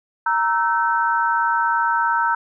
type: chord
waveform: sine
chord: E diminished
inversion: second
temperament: equal with one note detuned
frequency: 932.3 / 1318.5 / 1535.7 Hz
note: Bb5 / E6 / G6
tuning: 0 / 0 / -36 cents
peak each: -19 / -22 / -22 dBFS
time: 0.26-2.35 s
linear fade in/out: 5 ms
effects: none